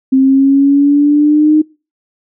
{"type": "exponential sweep", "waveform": "sine", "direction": "up", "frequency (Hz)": [263.3, 309.2], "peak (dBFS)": -5, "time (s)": [0.12, 1.62], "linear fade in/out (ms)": 10, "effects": ["noise-tail reverb RT60 0.3 s tail -23 dB re dry"]}